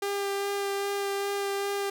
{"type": "tone with vibrato", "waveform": "sawtooth", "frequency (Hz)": 399.3, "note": "G4", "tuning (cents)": 32, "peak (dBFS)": -24, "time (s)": [0.02, 1.9], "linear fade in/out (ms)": 5, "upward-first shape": "sine", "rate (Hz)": 2.5, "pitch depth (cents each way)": 11, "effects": []}